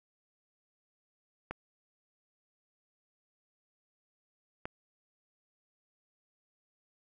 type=clicks; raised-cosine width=0.5 ms; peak=-22 dBFS; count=2; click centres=1.51 / 4.655 s; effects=none